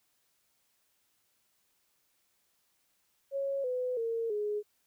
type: tone with pitch steps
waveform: sine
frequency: 551 / 502.4 / 458 / 417.6 Hz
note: C#5 / B4 / A#4 / G#4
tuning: -11 / +30 / -31 / +10 cents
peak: -30 dBFS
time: 3.31-4.63 s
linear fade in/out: 50 ms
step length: 330 ms
effects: white hiss -74 dBFS RMS until 4.86 s